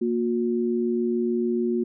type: tone pair together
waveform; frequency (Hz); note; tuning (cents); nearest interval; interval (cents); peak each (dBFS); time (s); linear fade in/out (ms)
sine; 233.7 / 360.5; A#3 / F#4; +5 / -45; minor sixth; 750; -24; 0.01-1.84; 10
effects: none